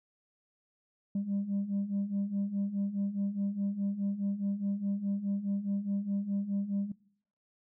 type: beating tone pair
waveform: sine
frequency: 196.7 / 201.5 Hz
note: G3 / G3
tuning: +6 / +48 cents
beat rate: 4.8 Hz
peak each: -34 / -30 dBFS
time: 1.15-6.92 s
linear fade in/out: 5 ms
effects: noise-tail reverb RT60 0.7 s tail -24 dB re dry + tanh soft clip ceiling -26 dBFS